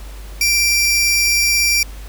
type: tone pair together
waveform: sawtooth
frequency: 2357 / 5606 Hz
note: D7 / F8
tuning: +6 / +6 cents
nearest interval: octave + minor third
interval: 1500 cents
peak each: -11 / -15 dBFS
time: 0.41-1.83 s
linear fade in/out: 2 ms
effects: added 50 Hz sine -30 dBFS peak until 2.08 s + pink hiss -41 dBFS RMS until 2.08 s